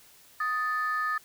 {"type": "tone pair together", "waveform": "sine", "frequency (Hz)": [1246.4, 1760], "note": ["D#6", "A6"], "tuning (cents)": [3, 0], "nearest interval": "tritone", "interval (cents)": 597, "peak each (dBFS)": [-27, -29], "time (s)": [0.4, 1.18], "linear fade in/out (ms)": 5, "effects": ["tanh soft clip ceiling -21 dBFS", "white hiss -56 dBFS RMS until 1.24 s"]}